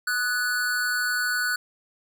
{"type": "tone with amplitude modulation", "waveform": "square", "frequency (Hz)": 1480, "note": "F#6", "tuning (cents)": 0, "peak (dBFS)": -21, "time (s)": [0.07, 1.56], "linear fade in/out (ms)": 5, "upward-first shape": "sine", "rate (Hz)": 232, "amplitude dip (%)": 60, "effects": []}